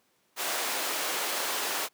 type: high-pass noise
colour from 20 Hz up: pink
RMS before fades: -31 dBFS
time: 0.36-1.89 s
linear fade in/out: 50 ms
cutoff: 540 Hz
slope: 12 dB/octave
effects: pink hiss -69 dBFS RMS until 1.93 s + high-pass 200 Hz 12 dB/octave